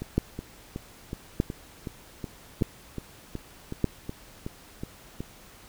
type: two click trains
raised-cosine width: 3 ms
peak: -9 / -20 dBFS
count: 4 / 15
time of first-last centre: 0.18-3.843 / 0.02-5.205 s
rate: 0.819 / 2.7 Hz
effects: pink hiss -51 dBFS RMS until 5.68 s